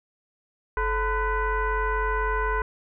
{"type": "tone with frequency modulation", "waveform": "sine", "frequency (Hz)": 530, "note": "C5", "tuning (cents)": 22, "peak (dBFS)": -22, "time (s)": [0.77, 2.62], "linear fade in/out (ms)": 2, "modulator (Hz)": 482, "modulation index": 2.3, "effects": []}